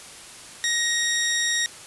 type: tone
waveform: 15% pulse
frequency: 1879 Hz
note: A#6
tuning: 13 cents sharp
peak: -15 dBFS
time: 0.64-1.66 s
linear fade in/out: 0 ms
effects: white hiss -42 dBFS RMS until 1.86 s + resampled to 24000 Hz